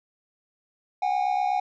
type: tone pair together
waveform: triangle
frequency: 740 / 808.1 Hz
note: F#5 / G#5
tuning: 0 / -48 cents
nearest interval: major second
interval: 152 cents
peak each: -23 dBFS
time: 1.02-1.6 s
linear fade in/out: 5 ms
effects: resampled to 16000 Hz